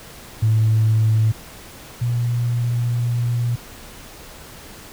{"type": "tone pair in turn", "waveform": "sine", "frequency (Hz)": [110, 119.88], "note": ["A2", "A#2"], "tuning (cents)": [0, 49], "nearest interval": "minor second", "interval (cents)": 149, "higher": "second", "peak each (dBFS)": [-12, -17], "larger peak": "first", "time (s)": [[0.42, 1.32], [2.01, 3.56]], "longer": "second", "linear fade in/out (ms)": 10, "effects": ["tanh soft clip ceiling -9 dBFS", "pink hiss -40 dBFS RMS until 4.92 s"]}